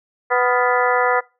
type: harmonic tone with a mistuned harmonic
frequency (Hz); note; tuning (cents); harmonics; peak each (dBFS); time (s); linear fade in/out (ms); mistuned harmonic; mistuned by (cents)
248.1; B3; +8; 2 / 3 / 4 / 5 / 6 / 7 / 8; -19 / -21 / -22 / -23 / -24 / -24 / -25; 0.3-1.21; 20; 6; -97
effects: noise-tail reverb RT60 0.3 s tail -23 dB re dry

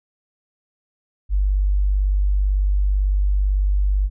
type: tone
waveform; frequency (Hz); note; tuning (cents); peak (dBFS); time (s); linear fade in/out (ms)
sine; 49; G1; 0; -15; 1.29-4.1; 50
effects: none

